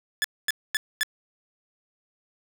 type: tone bursts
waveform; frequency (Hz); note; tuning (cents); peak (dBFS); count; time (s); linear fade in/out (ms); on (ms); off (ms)
sawtooth; 1725; A6; -35; -18; 4; 0.22-1.032; 0; 23; 240
effects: 9-bit